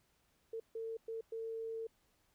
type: tone bursts at uneven times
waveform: sine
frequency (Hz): 450.8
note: A4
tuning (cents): +42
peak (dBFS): -39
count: 4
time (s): 0.53-0.6 / 0.75-0.97 / 1.08-1.21 / 1.32-1.87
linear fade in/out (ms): 5
effects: pink hiss -75 dBFS RMS until 2.34 s

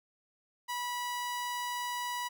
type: tone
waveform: sawtooth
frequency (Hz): 977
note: B5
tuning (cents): -19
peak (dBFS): -30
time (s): 0.68-2.29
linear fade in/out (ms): 20
effects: none

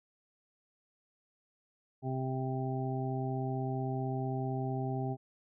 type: harmonic tone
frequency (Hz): 130.81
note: C3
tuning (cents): 0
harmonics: 1 / 2 / 3 / 5 / 6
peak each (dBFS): -34 / -39 / -40 / -44 / -41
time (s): 2.02-5.17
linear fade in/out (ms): 50
effects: none

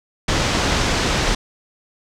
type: low-pass noise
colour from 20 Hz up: pink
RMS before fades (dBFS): -19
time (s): 0.28-1.35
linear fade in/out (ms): 5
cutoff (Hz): 6800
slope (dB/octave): 24
effects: none

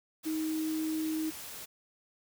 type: tone in noise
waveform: sine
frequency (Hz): 314.9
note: D#4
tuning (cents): +21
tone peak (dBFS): -30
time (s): 0.25-1.31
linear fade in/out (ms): 20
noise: white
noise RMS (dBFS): -44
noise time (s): 0.23-1.66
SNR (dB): +11
effects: none

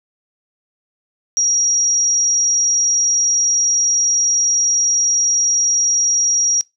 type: tone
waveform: sine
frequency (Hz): 5690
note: F8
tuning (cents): +31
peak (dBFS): -13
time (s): 1.37-6.61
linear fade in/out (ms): 0
effects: noise-tail reverb RT60 0.2 s tail -23 dB re dry

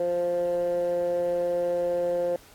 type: tone with band-pass filter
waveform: 15% pulse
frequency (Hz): 174.8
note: F3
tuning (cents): +2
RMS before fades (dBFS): -26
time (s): 0-2.36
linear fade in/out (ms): 2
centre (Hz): 500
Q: 6.2
effects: pink hiss -53 dBFS RMS until 2.54 s + AAC 64 kbps

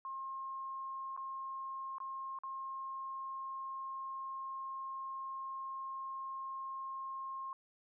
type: tone with dropouts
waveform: sine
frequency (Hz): 1069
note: C6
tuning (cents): +37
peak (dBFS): -40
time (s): 0.05-7.53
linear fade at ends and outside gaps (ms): 1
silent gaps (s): 1.165-1.175 / 1.983-2.002 / 2.388-2.435
effects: none

